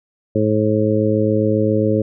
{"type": "harmonic tone", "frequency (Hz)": 107.4, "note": "A2", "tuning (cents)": -41, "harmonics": [1, 2, 3, 4, 5], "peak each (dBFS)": [-20, -20, -20, -20, -20], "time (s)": [0.35, 2.02], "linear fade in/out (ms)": 5, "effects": []}